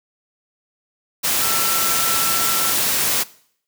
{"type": "tone in noise", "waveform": "sine", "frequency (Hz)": 1342, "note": "E6", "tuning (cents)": 31, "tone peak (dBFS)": -26, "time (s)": [1.41, 2.73], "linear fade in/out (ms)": 20, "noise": "white", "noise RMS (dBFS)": -19, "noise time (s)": [1.23, 3.24], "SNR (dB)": -10, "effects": ["noise-tail reverb RT60 0.6 s tail -20 dB re dry", "high-pass 100 Hz 12 dB/octave"]}